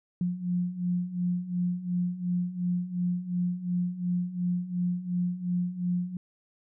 sine beating tone pair, 176.1 / 178.9 Hz, F3 / F3, +15 / +42 cents, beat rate 2.8 Hz, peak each -32 / -28 dBFS, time 0.21-6.17 s, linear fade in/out 2 ms, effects none

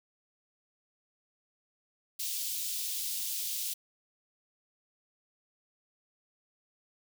white high-pass noise, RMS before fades -35 dBFS, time 2.19-3.74 s, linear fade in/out 10 ms, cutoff 3100 Hz, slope 24 dB/octave, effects none

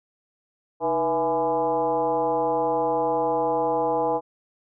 sine tone with frequency modulation, 660 Hz, E5, 2 cents sharp, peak -20 dBFS, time 0.8-4.21 s, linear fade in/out 50 ms, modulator 174 Hz, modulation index 1.7, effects none

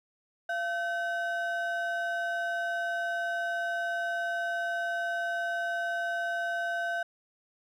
triangle ring-modulated tone, 1108.7 Hz, C#6, in tune, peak -24 dBFS, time 0.49-7.03 s, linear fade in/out 5 ms, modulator 423 Hz, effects none

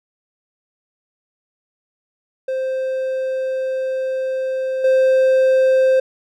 triangle tone with level steps, 523.3 Hz, C5, in tune, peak -17 / -9 dBFS, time 2.48-6 s, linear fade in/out 5 ms, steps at 4.84 s, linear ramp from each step 5 ms, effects none

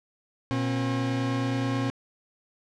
40% pulse tone pair together, 120 / 269.4 Hz, B2 / C#4, -49 / -49 cents, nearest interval octave + major second, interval 1400 cents, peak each -27 dBFS, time 0.51-1.9 s, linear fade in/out 0 ms, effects low-pass 5000 Hz 12 dB/octave

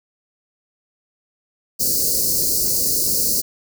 white band-stop noise, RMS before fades -19 dBFS, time 1.79-3.42 s, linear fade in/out 20 ms, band 570 to 4300 Hz, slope 96 dB/octave, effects none

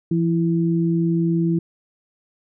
sine tone pair together, 168.7 / 331.7 Hz, E3 / E4, +40 / +11 cents, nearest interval octave, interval 1171 cents, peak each -18 / -21 dBFS, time 0.11-1.59 s, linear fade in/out 5 ms, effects none

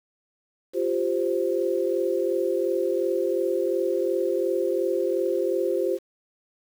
sine chord, F suspended second, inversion none, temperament equal, 349.2 / 392 / 523.3 Hz, F4 / G4 / C5, 0 / 0 / 0 cents, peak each -26 dBFS, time 0.73-5.99 s, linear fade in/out 50 ms, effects 8-bit

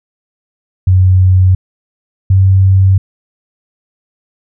sine tone pair in turn, 92.8 / 95.57 Hz, F#2 / G2, +6 / -43 cents, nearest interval minor second, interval 51 cents, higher second, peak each -4 dBFS, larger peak neither, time 0.87-1.55 / 2.3-2.98 s, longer neither, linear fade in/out 5 ms, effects none

